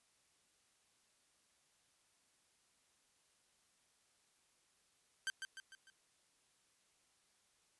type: tone with echo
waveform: sawtooth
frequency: 1561 Hz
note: G6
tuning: 8 cents flat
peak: -33 dBFS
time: 5.27-5.3 s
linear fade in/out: 0 ms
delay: 150 ms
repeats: 4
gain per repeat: -6 dB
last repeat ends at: 5.9 s
effects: white hiss -75 dBFS RMS until 7.79 s + resampled to 24000 Hz